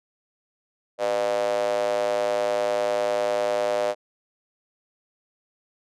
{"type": "tone with high-pass filter", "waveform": "square", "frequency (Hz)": 55, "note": "A1", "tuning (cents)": 0, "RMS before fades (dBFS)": -24, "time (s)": [0.98, 3.95], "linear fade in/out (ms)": 50, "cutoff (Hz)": 570, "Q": 8.3, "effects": ["low-pass 8000 Hz 12 dB/octave"]}